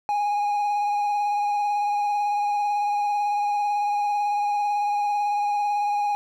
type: tone with vibrato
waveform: triangle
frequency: 824 Hz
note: G#5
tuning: 14 cents flat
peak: -19 dBFS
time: 0.09-6.15 s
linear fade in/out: 0 ms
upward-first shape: sine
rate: 18 Hz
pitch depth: 21 cents each way
effects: none